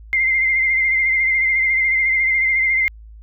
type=tone with vibrato; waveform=sine; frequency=2093 Hz; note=C7; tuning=in tune; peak=-14 dBFS; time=0.13-2.88 s; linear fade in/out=0 ms; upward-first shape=sine; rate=14 Hz; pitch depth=36 cents each way; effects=added 54 Hz sine -37 dBFS peak until 3.22 s